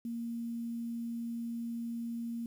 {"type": "tone with quantisation", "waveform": "sine", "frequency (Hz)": 233.1, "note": "A#3", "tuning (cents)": 0, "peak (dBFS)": -35, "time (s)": [0.05, 2.46], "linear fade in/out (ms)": 2, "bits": 10, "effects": []}